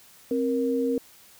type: tone pair together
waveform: sine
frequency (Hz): 264.5 / 469.7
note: C4 / A#4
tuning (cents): +19 / +13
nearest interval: minor seventh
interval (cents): 994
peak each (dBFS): -25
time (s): 0.31-0.98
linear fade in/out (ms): 2
effects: white hiss -53 dBFS RMS until 1.39 s